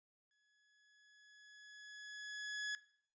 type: tone with exponential growth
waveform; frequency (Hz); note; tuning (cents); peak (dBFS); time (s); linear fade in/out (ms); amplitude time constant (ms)
sawtooth; 1691; G#6; +31; -35; 0.31-2.75; 1; 530
effects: noise-tail reverb RT60 0.6 s tail -17 dB re dry + resampled to 16000 Hz